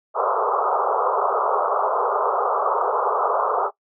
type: band-pass noise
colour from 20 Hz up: white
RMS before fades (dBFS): -21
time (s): 0.14-3.71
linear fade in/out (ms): 50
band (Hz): 400 to 1300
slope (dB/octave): 96
effects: noise-tail reverb RT60 0.1 s tail -19 dB re dry